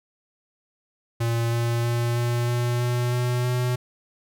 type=tone with pitch steps; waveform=square; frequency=116.5 / 117.58 / 118.67 / 119.78 / 120.89 / 122.01 / 123.14 / 124.29 Hz; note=A#2 / A#2 / A#2 / A#2 / B2 / B2 / B2 / B2; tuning=-1 / +15 / +31 / +47 / -37 / -21 / -5 / +11 cents; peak=-22 dBFS; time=1.2-3.76 s; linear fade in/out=10 ms; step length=320 ms; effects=none